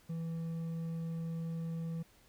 triangle tone with hard clipping, 164.81 Hz, E3, in tune, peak -37 dBFS, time 0.09-2.03 s, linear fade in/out 10 ms, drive 7 dB, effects pink hiss -65 dBFS RMS until 2.28 s

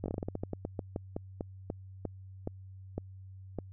slowing click train, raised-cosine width 2 ms, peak -21 dBFS, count 21, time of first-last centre 0.04-3.587 s, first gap 19 ms, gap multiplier 1.2, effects added 95 Hz sine -46 dBFS peak until 3.72 s

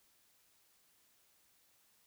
silence, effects white hiss -71 dBFS RMS until 2.06 s

